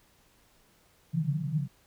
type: band-pass noise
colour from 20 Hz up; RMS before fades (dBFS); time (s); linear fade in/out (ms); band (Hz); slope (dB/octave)
pink; -30; 1.13-1.68; 20; 140 to 170; 96
effects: pink hiss -64 dBFS RMS until 1.86 s